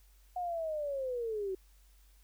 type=linear sweep; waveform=sine; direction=down; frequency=730 to 370 Hz; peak=-33 dBFS; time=0.36-1.55 s; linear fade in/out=5 ms; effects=added 48 Hz sine -59 dBFS peak until 2.23 s + white hiss -69 dBFS RMS until 2.23 s